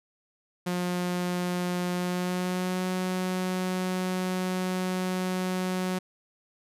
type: tone with pitch glide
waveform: sawtooth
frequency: 178.5 to 184.26 Hz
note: F3 to F#3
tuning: +38 to -7 cents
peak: -23 dBFS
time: 0.66-5.99 s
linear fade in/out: 10 ms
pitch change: +55 cents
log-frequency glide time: 1.93-2.86 s
effects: resampled to 32000 Hz